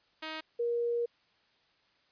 5% pulse / sine tone pair in turn, 315.1 / 473.1 Hz, D#4 / A#4, +22 / +26 cents, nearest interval perfect fifth, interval 704 cents, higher second, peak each -26 / -28 dBFS, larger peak first, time 0.22-0.41 / 0.59-1.06 s, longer second, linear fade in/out 10 ms, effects white hiss -69 dBFS RMS until 2.11 s + resampled to 11025 Hz

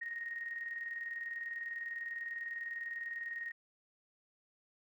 sine tone with tremolo, 1864.7 Hz, A#6, in tune, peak -37 dBFS, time 0.01-3.52 s, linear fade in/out 10 ms, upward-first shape square, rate 20 Hz, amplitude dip 45%, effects none

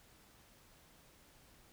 silence, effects pink hiss -64 dBFS RMS until 1.72 s

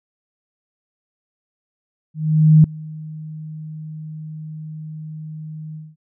sine tone with ADSR envelope, 155.56 Hz, D#3, in tune, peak -5 dBFS, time 2.14-5.96 s, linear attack 500 ms, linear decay 3 ms, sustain -24 dB, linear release 210 ms, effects none

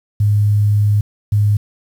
sine tone pair in turn, 103.83 / 103.83 Hz, G#2 / G#2, 0 / 0 cents, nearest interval unison, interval 0 cents, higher neither, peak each -10 dBFS, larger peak neither, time 0.2-1.01 / 1.32-1.57 s, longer first, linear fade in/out 5 ms, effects 7-bit

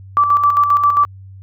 sine tone with tremolo, 1162 Hz, D6, 19 cents flat, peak -8 dBFS, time 0.17-1.05 s, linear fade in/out 0 ms, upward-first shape square, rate 7.5 Hz, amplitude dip 50%, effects added 96 Hz sine -34 dBFS peak until 1.42 s

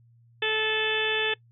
harmonic tone, 435.7 Hz, A4, 17 cents flat, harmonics 1 / 2 / 3 / 4 / 5 / 6 / 7 / 8, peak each -29 / -36 / -40 / -29 / -38 / -30 / -33 / -31 dBFS, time 0.42-1.34 s, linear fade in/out 5 ms, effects noise-tail reverb RT60 0.1 s tail -22 dB re dry + added 117 Hz sine -55 dBFS peak until 1.51 s

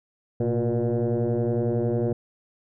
sine tone with frequency modulation, 123.47 Hz, B2, in tune, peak -20 dBFS, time 0.4-2.13 s, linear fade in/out 5 ms, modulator 118 Hz, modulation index 3.7, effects tanh soft clip ceiling -17 dBFS

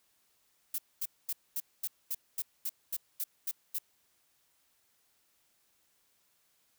violet noise bursts, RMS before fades -34 dBFS, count 12, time 0.74-3.786 s, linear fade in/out 5 ms, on 43 ms, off 230 ms, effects white hiss -72 dBFS RMS until 6.78 s

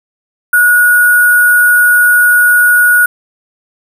sine tone with sample-and-hold, 1457 Hz, F#6, 27 cents flat, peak -4 dBFS, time 0.53-3.06 s, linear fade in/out 5 ms, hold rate 11025 Hz, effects none

